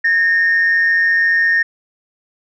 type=tone pair together; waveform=sine; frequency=1661.2 / 1835.5 Hz; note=G#6 / A#6; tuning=0 / -27 cents; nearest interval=major second; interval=173 cents; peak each=-21 / -10 dBFS; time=0.04-1.63 s; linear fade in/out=10 ms; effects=tanh soft clip ceiling -7 dBFS